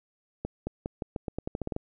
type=accelerating click train; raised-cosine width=2 ms; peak=-18 dBFS; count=13; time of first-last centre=0.45-1.764 s; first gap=220 ms; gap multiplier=0.86; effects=none